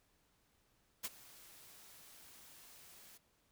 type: noise with ADSR envelope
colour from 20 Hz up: white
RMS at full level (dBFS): -39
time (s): 1.03-3.18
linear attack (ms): 21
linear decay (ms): 33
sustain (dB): -20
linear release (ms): 12
effects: pink hiss -75 dBFS RMS until 3.51 s